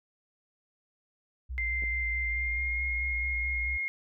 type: tone with vibrato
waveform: sine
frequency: 60.5 Hz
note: B1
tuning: 35 cents flat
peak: -33 dBFS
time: 1.49-3.78 s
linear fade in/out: 20 ms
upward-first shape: square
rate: 4.6 Hz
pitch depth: 78 cents each way
type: tone with pitch glide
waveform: sine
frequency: 2089 to 2145 Hz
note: C7 to C7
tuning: -3 to +42 cents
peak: -29 dBFS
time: 1.58-3.88 s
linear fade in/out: 0 ms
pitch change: +45 cents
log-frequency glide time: 2.22-2.82 s
type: clicks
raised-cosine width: 2 ms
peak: -36 / -33 dBFS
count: 2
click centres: 1.824 / 1.837 s
effects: none